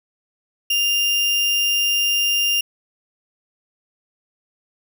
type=tone; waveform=35% pulse; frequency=2800 Hz; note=F7; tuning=4 cents sharp; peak=-15 dBFS; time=0.7-2.61 s; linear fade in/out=5 ms; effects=none